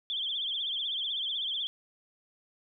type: tone with vibrato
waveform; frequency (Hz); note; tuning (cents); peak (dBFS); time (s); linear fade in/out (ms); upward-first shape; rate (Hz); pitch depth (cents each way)
sine; 3322; G#7; 0; -30; 0.1-1.67; 0; triangle; 16; 140
effects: none